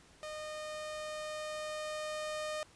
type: tone with level ramp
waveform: sawtooth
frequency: 613 Hz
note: D#5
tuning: 26 cents flat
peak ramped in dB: -37 to -32 dBFS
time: 0.23-2.63 s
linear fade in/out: 0 ms
effects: pink hiss -61 dBFS RMS until 2.75 s + resampled to 22050 Hz